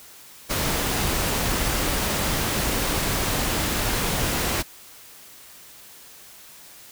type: noise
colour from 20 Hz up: pink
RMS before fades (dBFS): -24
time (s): 0.49-4.63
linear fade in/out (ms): 20
effects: white hiss -46 dBFS RMS until 6.91 s